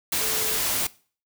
sine tone in noise, 437.1 Hz, A4, 11 cents flat, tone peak -35 dBFS, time 0.21-0.58 s, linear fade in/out 5 ms, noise white, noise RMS -25 dBFS, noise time 0.12-0.87 s, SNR -13 dB, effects noise-tail reverb RT60 0.4 s tail -20 dB re dry

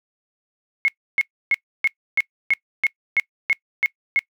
sine tone bursts, 2172 Hz, C#7, 36 cents flat, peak -14 dBFS, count 11, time 0.85-4.191 s, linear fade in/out 0 ms, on 31 ms, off 300 ms, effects noise-tail reverb RT60 0.1 s tail -23 dB re dry

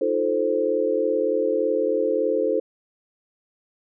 sine chord, F dominant seventh, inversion third, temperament equal, 311.1 / 349.2 / 440 / 523.3 Hz, Eb4 / F4 / A4 / C5, 0 / 0 / 0 / 0 cents, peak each -28 / -28 / -23 / -23 dBFS, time 0.01-2.6 s, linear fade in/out 5 ms, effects none

